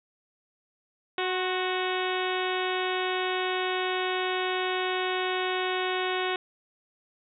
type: harmonic tone with a mistuned harmonic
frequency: 370 Hz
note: F#4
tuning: in tune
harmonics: 1 / 2 / 3 / 4 / 5 / 6 / 7 / 8 / 9 / 10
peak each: -30 / -33 / -35 / -36 / -37 / -38 / -38 / -39 / -40 / -40 dBFS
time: 1.18-6.36 s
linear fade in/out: 2 ms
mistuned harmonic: 3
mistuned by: -36 cents
effects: none